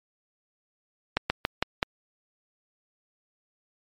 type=slowing click train; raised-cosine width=0.3 ms; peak=-6 dBFS; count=5; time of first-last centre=1.17-1.829 s; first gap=130 ms; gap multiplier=1.16; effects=MP3 64 kbps